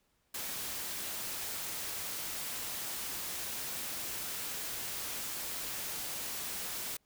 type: noise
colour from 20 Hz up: white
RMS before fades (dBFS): -39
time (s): 0.34-6.97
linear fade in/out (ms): 5
effects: pink hiss -75 dBFS RMS until 7.05 s